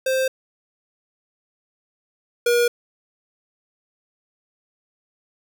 square tone pair in turn, 524 / 478.5 Hz, C5 / A#4, +2 / +45 cents, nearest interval major second, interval 157 cents, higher first, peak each -19 / -16 dBFS, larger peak second, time 0.06-0.28 / 2.46-2.68 s, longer neither, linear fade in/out 5 ms, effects none

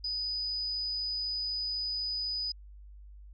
sine tone, 4978 Hz, D#8, in tune, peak -31 dBFS, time 0.04-2.52 s, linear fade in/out 5 ms, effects added 50 Hz sine -47 dBFS peak until 3.33 s

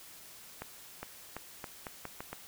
accelerating click train, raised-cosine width 0.5 ms, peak -24 dBFS, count 8, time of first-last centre 0.62-2.33 s, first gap 410 ms, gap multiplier 0.82, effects white hiss -52 dBFS RMS until 2.47 s

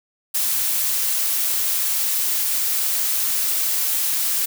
blue noise, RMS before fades -21 dBFS, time 0.34-4.46 s, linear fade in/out 10 ms, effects none

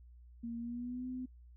sine tone with pitch glide, 232.9 to 254 Hz, A#3 to B3, -1 to +49 cents, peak -38 dBFS, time 0.43-1.26 s, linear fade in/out 10 ms, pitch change +150 cents, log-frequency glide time 0.58-1.07 s, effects noise-tail reverb RT60 0.1 s tail -22 dB re dry + added 60 Hz sine -54 dBFS peak until 1.56 s

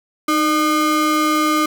square ring-modulated tone, 454.6 Hz, A#4, 43 cents flat, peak -12 dBFS, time 0.28-1.66 s, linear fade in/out 5 ms, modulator 764 Hz, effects none

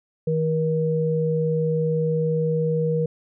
sine tone pair together, 159 / 476.5 Hz, D#3 / A#4, +38 / +38 cents, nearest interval octave + perfect fifth, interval 1900 cents, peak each -22 dBFS, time 0.27-3.06 s, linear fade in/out 5 ms, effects none

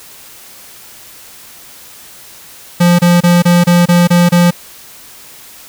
square tone bursts, 174.61 Hz, F3, in tune, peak -6 dBFS, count 8, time 2.8-4.509 s, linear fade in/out 10 ms, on 190 ms, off 27 ms, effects white hiss -36 dBFS RMS until 5.68 s

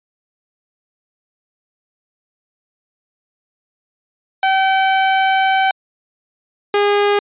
sawtooth tone pair in turn, 768 / 408.7 Hz, G5 / G#4, -36 / -28 cents, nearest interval major seventh, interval 1092 cents, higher first, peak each -8 dBFS, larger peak neither, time 4.43-5.71 / 6.74-7.19 s, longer first, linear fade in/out 2 ms, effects resampled to 8000 Hz

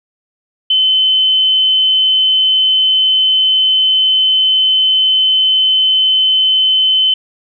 sine tone, 3054 Hz, G7, 46 cents flat, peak -8 dBFS, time 0.7-7.14 s, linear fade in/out 5 ms, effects none

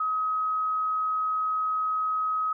sine tone, 1269 Hz, D#6, 34 cents sharp, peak -24 dBFS, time 0-2.53 s, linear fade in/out 5 ms, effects none

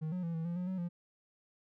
triangle tone with pitch steps, 157 / 181.6 / 167.7 / 162.7 / 171.7 / 180.1 / 187.4 / 173.5 Hz, D#3 / F#3 / E3 / E3 / F3 / F#3 / F#3 / F3, +16 / -32 / +30 / -22 / -29 / -46 / +22 / -11 cents, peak -32 dBFS, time 0.01-0.89 s, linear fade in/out 20 ms, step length 110 ms, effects none

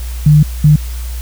sine tone bursts at uneven times, 150.4 Hz, D3, 42 cents sharp, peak -3 dBFS, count 2, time 0.26-0.43 / 0.64-0.76 s, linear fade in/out 5 ms, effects added 60 Hz sine -19 dBFS peak until 1.21 s + white hiss -34 dBFS RMS until 1.21 s

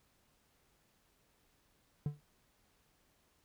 triangle tone with exponential decay, 146.83 Hz, D3, in tune, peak -28 dBFS, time 2.06-2.21 s, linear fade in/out 2 ms, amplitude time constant 31 ms, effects pink hiss -73 dBFS RMS until 3.44 s

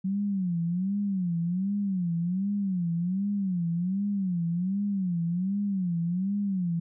sine tone with vibrato, 185 Hz, F#3, in tune, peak -25 dBFS, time 0.04-6.8 s, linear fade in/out 10 ms, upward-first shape sine, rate 1.3 Hz, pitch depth 170 cents each way, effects none

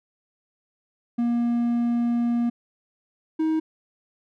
triangle tone pair in turn, 237.2 / 316.6 Hz, A#3 / D#4, +30 / +30 cents, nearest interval perfect fourth, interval 500 cents, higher second, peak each -18 dBFS, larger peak neither, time 1.18-2.5 / 3.39-3.6 s, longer first, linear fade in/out 10 ms, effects none

